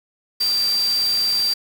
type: tone in noise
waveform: sine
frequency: 4699 Hz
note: D8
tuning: in tune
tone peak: -17 dBFS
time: 0.4-1.54 s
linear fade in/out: 10 ms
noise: white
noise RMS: -31 dBFS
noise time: 0.4-1.54 s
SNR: +11 dB
effects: none